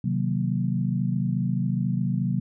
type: chord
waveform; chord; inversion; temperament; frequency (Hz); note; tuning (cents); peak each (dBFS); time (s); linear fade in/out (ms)
sine; C half-diminished seventh; none; equal; 130.81 / 155.56 / 185 / 233.1; C3 / Eb3 / Gb3 / Bb3; 0 / 0 / 0 / 0; -26 / -31 / -26 / -31; 0.04-2.4; 5
effects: none